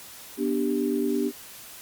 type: chord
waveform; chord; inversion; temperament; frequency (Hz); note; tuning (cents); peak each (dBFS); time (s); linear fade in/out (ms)
sine; G major; first; just; 245 / 294 / 392; B3 / D4 / G4; -14 / +2 / 0; -27; 0.37-1.32; 50
effects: white hiss -44 dBFS RMS until 1.81 s + Opus 48 kbps